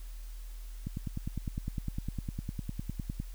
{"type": "click train", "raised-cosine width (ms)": 5, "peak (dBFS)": -22, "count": 24, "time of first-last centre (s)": [0.87, 3.2], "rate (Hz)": 9.87, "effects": ["added 40 Hz sine -40 dBFS peak until 3.34 s", "white hiss -58 dBFS RMS until 3.34 s"]}